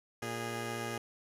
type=tone pair together; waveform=10% pulse; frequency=116.54 / 411.7 Hz; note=A#2 / G#4; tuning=0 / -15 cents; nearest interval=octave + minor seventh; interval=2185 cents; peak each=-30 / -31 dBFS; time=0.22-0.98 s; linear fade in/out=5 ms; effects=resampled to 32000 Hz